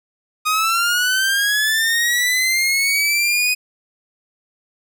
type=linear sweep; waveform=sawtooth; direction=up; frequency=1237 to 2500 Hz; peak=-12 dBFS; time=0.45-3.55 s; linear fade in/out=20 ms; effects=none